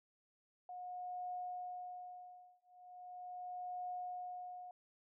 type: tone with tremolo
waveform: sine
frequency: 723 Hz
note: F#5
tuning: 40 cents flat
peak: -40 dBFS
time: 0.69-4.71 s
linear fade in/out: 2 ms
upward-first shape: triangle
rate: 0.39 Hz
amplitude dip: 100%
effects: none